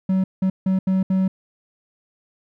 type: tone bursts at uneven times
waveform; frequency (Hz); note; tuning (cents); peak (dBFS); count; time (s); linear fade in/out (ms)
triangle; 189; F#3; +37; -14; 5; 0.09-0.24 / 0.42-0.5 / 0.66-0.79 / 0.87-1.03 / 1.1-1.28; 5
effects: none